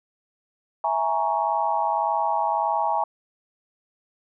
sine chord, A# half-diminished seventh, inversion second, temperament equal with one note detuned, 659.3 / 830.6 / 932.3 / 1112.6 Hz, E5 / G#5 / A#5 / C#6, 0 / 0 / 0 / +6 cents, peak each -28 / -24 / -25 / -30 dBFS, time 0.84-3.04 s, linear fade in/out 2 ms, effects none

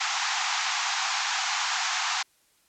pink band-pass noise, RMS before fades -28 dBFS, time 0-2.23 s, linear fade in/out 10 ms, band 740 to 7300 Hz, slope 96 dB/octave, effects white hiss -65 dBFS RMS until 2.68 s + low-pass 12000 Hz 12 dB/octave

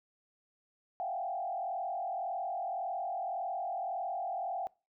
sine tone with frequency modulation, 737 Hz, F#5, 7 cents flat, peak -33 dBFS, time 1-4.67 s, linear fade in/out 0 ms, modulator 41.8 Hz, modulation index 1.5, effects noise-tail reverb RT60 0.3 s tail -23 dB re dry

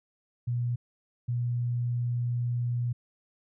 sine tone pair in turn, 120.9 / 120.9 Hz, B2 / B2, -36 / -36 cents, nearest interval unison, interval 0 cents, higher neither, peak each -26 dBFS, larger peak neither, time 0.47-0.76 / 1.28-2.93 s, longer second, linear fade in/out 10 ms, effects none

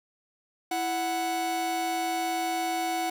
45% pulse tone pair together, 331.5 / 740 Hz, E4 / F#5, +10 / 0 cents, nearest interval octave + major second, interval 1390 cents, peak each -33 / -28 dBFS, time 0.71-3.1 s, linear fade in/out 5 ms, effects none

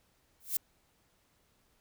violet noise with exponential growth, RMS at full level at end -26 dBFS, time 0.4-0.57 s, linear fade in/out 5 ms, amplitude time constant 36 ms, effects pink hiss -71 dBFS RMS until 1.8 s

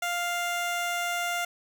15% pulse tone, 699 Hz, F5, 1 cent sharp, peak -21 dBFS, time 0.02-1.45 s, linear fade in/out 5 ms, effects none

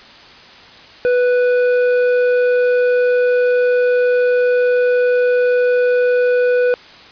sine tone with hard clipping, 493.9 Hz, B4, in tune, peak -13 dBFS, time 1.05-6.74 s, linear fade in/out 0 ms, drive 8 dB, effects white hiss -40 dBFS RMS until 7.11 s + resampled to 11025 Hz

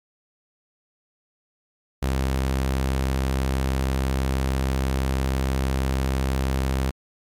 sawtooth tone, 66.2 Hz, C2, 21 cents sharp, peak -17 dBFS, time 2.02-6.91 s, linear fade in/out 10 ms, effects MP3 96 kbps

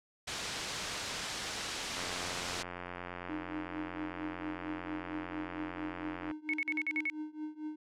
white low-pass noise, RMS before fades -39 dBFS, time 0.27-2.63 s, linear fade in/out 10 ms, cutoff 5900 Hz, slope 12 dB/octave
click train, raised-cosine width 0.5 ms, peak -26 dBFS, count 387, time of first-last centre 1.97-6.312 s, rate 88.9 Hz
triangle tone with tremolo, 306.6 Hz, D#4, 25 cents flat, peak -33 dBFS, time 3.29-7.76 s, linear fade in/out 5 ms, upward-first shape triangle, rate 4.4 Hz, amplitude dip 95%
sine tone bursts, 2205 Hz, C#7, 10 cents flat, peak -30 dBFS, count 7, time 6.49-7.099 s, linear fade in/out 0 ms, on 45 ms, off 49 ms
effects low-pass 9000 Hz 12 dB/octave

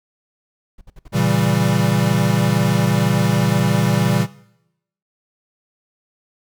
brown noise bursts, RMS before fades -38 dBFS, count 6, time 0.78-1.262 s, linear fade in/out 5 ms, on 32 ms, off 58 ms
square chord, A# diminished seventh, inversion none, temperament equal, 116.54 / 138.59 / 164.81 / 196 Hz, A#2 / C#3 / E3 / G3, 0 / 0 / 0 / 0 cents, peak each -21 dBFS, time 1.12-4.27 s, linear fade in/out 50 ms
effects noise-tail reverb RT60 0.8 s tail -19 dB re dry

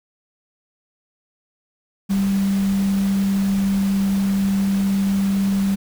sine tone in noise, 196 Hz, G3, in tune, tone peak -16 dBFS, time 2.09-5.76 s, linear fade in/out 20 ms, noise pink, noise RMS -34 dBFS, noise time 2.09-5.76 s, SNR +15 dB, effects none

